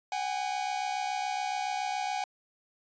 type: tone pair together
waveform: 45% pulse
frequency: 751 / 818.1 Hz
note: F#5 / G#5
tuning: +26 / -26 cents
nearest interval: minor second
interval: 148 cents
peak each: -33 / -33 dBFS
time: 0.12-2.24 s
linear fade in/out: 2 ms
effects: resampled to 16000 Hz